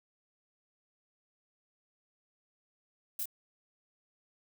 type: noise with echo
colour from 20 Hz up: violet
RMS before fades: -36 dBFS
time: 3.19-3.23 s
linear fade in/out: 2 ms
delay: 26 ms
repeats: 1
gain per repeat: -2 dB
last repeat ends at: 3.256 s
effects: none